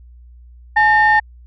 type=tone pair together; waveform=sine; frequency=850 / 1815.7 Hz; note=G#5 / A#6; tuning=+40 / -46 cents; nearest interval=octave + minor second; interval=1314 cents; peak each=-11 dBFS; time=0.76-1.2 s; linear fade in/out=10 ms; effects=tanh soft clip ceiling -4 dBFS + added 60 Hz sine -39 dBFS peak until 1.46 s